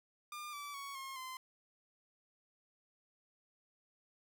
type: tone with pitch steps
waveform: sawtooth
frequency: 1202 / 1157.7 / 1115 / 1074 / 1034.4 Hz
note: D6 / D6 / C#6 / C6 / C6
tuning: +40 / -25 / +10 / +45 / -20 cents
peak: -40 dBFS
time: 0.32-1.37 s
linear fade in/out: 2 ms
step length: 210 ms
effects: none